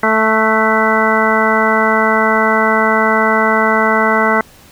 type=harmonic tone with a mistuned harmonic; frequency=220 Hz; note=A3; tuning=in tune; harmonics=1 / 2 / 3 / 4 / 5 / 6 / 7 / 9; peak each=-18 / -18 / -18 / -18 / -18 / -18 / -18 / -18 dBFS; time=0.03-4.41 s; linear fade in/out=2 ms; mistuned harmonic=7; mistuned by=-24 cents; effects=pink hiss -43 dBFS RMS until 4.71 s